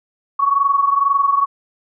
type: tone pair together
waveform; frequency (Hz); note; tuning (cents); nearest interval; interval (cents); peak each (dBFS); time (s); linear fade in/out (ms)
sine; 1111.9 / 1134; C#6 / C#6; +5 / +39; unison; 34; -14 / -18; 0.39-1.46; 10
effects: none